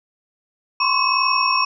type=tone cluster; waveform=sine; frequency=1023 / 1064 / 1126 / 2570 / 5520 Hz; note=C6 / C6 / C#6 / E7 / F8; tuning=-39 / +29 / +27 / -45 / -21 cents; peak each=-22 dBFS; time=0.8-1.65 s; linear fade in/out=5 ms; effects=none